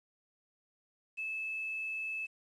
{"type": "tone with quantisation", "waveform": "sine", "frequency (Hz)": 2612, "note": "E7", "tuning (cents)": -17, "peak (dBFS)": -35, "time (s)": [1.17, 2.27], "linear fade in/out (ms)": 20, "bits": 10, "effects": ["resampled to 24000 Hz"]}